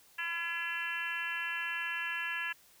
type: harmonic tone with a mistuned harmonic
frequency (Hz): 338.5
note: E4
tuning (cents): +46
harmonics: 3 / 4 / 5 / 6 / 7 / 8 / 9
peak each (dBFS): -45 / -46 / -36 / -46 / -44 / -39 / -47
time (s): 0.18-2.53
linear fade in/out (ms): 10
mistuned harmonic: 3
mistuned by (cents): -15
effects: white hiss -62 dBFS RMS until 2.8 s